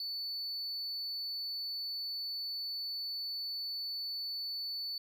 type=tone; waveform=triangle; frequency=4480 Hz; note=C#8; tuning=18 cents sharp; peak=-35 dBFS; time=0-4.98 s; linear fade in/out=2 ms; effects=none